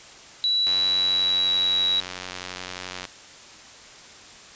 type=tone with pitch glide; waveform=sine; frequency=3928 to 3883 Hz; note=B7 to B7; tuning=-10 to -30 cents; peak=-19 dBFS; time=0.44-2 s; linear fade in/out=0 ms; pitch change=-20 cents; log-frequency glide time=0.77-1.84 s
type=click train; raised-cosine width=0.2 ms; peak=-15 dBFS; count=219; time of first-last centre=0.67-3.053 s; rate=91.5 Hz
effects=white hiss -45 dBFS RMS until 4.55 s + resampled to 16000 Hz